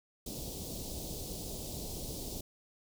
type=band-stop noise; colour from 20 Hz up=pink; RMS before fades=-41 dBFS; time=0.26-2.41 s; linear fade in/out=5 ms; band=650 to 3900 Hz; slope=24 dB/octave; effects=none